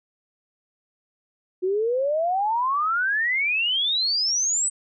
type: exponential sweep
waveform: sine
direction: up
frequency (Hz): 359.4 to 8200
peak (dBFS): -20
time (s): 1.62-4.7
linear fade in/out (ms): 20
effects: none